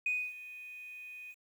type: tone with ADSR envelope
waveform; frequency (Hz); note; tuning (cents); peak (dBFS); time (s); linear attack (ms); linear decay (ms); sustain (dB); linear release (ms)
sine; 2489; D#7; 0; -27; 0.06-1.35; 4; 260; -17; 49
effects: tanh soft clip ceiling -25 dBFS + 10-bit